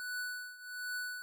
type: tone with tremolo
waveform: square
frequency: 1484 Hz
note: F#6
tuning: 5 cents sharp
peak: -36 dBFS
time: 0-1.22 s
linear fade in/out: 0 ms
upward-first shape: triangle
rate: 1.3 Hz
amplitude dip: 85%
effects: none